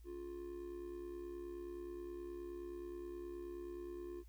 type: tone with amplitude modulation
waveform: triangle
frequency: 351.6 Hz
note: F4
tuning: 12 cents sharp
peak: -40 dBFS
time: 0.04-4.24 s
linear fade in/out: 50 ms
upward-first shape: sine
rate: 69.5 Hz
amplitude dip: 65%
effects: added 56 Hz sine -55 dBFS peak until 4.28 s + white hiss -75 dBFS RMS until 4.28 s